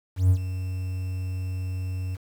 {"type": "tone with ADSR envelope", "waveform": "triangle", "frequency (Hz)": 92.5, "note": "F#2", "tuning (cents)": 0, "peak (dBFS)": -11, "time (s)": [0.16, 2.17], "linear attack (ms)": 140, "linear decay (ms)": 74, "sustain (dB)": -14, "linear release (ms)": 26, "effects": ["tanh soft clip ceiling -8 dBFS", "8-bit"]}